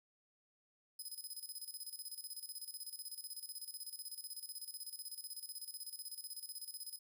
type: tone with tremolo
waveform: 10% pulse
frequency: 5040 Hz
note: D#8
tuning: 21 cents sharp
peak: -38 dBFS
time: 0.99-6.99 s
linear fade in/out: 5 ms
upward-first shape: square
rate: 16 Hz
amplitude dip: 75%
effects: none